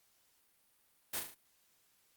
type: noise with echo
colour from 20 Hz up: white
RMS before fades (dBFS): -37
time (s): 1.13-1.2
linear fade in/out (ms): 10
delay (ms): 37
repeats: 4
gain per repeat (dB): -5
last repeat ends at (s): 1.348
effects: white hiss -72 dBFS RMS until 2.16 s + Opus 48 kbps